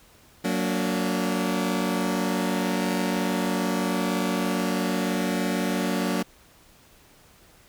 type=chord; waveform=sawtooth; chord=Gb augmented; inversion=none; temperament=just; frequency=185 / 231.2 / 289.1 Hz; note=Gb3 / Bb3 / D4; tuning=0 / -14 / -27 cents; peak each=-23 / -24 / -25 dBFS; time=0.44-6.23 s; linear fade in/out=10 ms; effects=pink hiss -55 dBFS RMS until 7.68 s